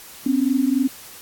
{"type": "tone pair together", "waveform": "sine", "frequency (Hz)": [254.4, 277.9], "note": ["C4", "C#4"], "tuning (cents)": [-48, 4], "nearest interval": "major second", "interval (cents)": 152, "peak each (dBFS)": -19, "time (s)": [0.26, 0.88], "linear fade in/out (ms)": 5, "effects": ["white hiss -41 dBFS RMS until 1.21 s", "AAC 64 kbps"]}